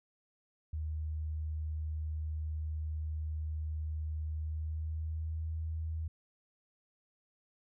sine tone with pitch glide, 77.6 to 79.97 Hz, D#2 to D#2, -4 to +48 cents, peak -34 dBFS, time 0.73-6.08 s, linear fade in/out 5 ms, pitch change +52 cents, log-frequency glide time 4.32-5.49 s, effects none

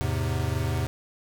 square chord, E augmented, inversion none, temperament equal with one note detuned, 82.41 / 105.58 / 130.81 Hz, E2 / G#2 / B#2, 0 / +29 / 0 cents, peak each -30 dBFS, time 0.01-0.87 s, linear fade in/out 0 ms, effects none

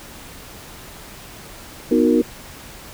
sine chord, B major seventh, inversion none, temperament equal with one note detuned, 246.9 / 311.1 / 366.2 / 466.2 Hz, B3 / D#4 / F#4 / A#4, 0 / 0 / -18 / 0 cents, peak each -17 / -17 / -20 / -19 dBFS, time 1.91-2.22 s, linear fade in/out 5 ms, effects pink hiss -39 dBFS RMS until 2.93 s

